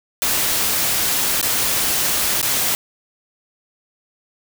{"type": "noise with dropouts", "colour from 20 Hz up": "white", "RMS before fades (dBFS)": -19, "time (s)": [0.22, 2.75], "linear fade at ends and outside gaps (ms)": 0, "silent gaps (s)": [[1.413, 1.428], [2.415, 2.428]], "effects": []}